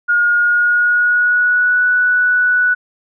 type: tone with pitch glide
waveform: sine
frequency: 1430 to 1478.7 Hz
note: F6 to F#6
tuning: +41 to -1 cents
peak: -10 dBFS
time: 0.08-2.75 s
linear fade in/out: 20 ms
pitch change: +58 cents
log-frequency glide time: 0.36-1.86 s
effects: none